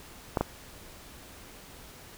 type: clicks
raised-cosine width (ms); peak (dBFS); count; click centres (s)
1; -11; 2; 0.372 / 0.41
effects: pink hiss -49 dBFS RMS until 2.17 s